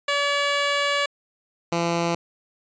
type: tone pair in turn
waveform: 10% pulse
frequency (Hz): 571 / 169.76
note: D5 / F3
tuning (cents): -49 / -49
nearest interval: octave + major sixth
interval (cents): 2100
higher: first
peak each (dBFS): -12 / -13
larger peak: first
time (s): 0.08-1.06 / 1.72-2.15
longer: first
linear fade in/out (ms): 5
effects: resampled to 16000 Hz